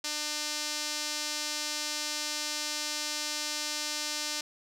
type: tone with band-pass filter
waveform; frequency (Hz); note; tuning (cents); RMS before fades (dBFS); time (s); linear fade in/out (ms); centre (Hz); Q
sawtooth; 300; D4; +37; -34; 0.04-4.41; 5; 5400; 1.5
effects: none